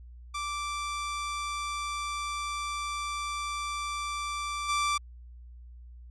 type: tone with level steps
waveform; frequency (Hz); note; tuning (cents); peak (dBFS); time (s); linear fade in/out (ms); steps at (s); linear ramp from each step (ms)
sawtooth; 1171; D6; -5; -28 / -22; 0.34-4.98; 10; 4.68; 20
effects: added 60 Hz sine -45 dBFS peak until 6.1 s + resampled to 22050 Hz